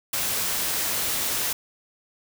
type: noise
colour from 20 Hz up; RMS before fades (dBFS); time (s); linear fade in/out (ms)
white; -26; 0.13-1.53; 5
effects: none